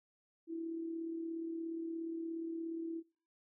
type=tone with amplitude modulation; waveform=sine; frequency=329.6 Hz; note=E4; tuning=in tune; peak=-36 dBFS; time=0.47-3.03 s; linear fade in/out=50 ms; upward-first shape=sine; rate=37 Hz; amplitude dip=45%; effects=noise-tail reverb RT60 0.4 s tail -25 dB re dry